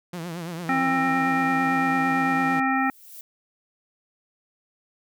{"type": "tone with vibrato", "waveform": "sawtooth", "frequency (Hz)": 170, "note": "F3", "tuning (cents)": -46, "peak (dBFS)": -27, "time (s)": [0.13, 2.6], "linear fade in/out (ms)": 5, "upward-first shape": "triangle", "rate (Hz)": 8.9, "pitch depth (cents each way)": 120}
{"type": "harmonic tone", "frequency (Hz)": 265.4, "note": "C4", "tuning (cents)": 25, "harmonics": [1, 3, 5, 7, 9], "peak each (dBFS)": [-24, -25, -27, -27, -33], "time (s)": [0.69, 2.9], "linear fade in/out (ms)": 2}
{"type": "noise with exponential growth", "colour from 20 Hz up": "violet", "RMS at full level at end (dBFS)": -39, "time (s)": [2.47, 3.21], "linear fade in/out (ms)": 2, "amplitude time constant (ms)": 160}
{"effects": []}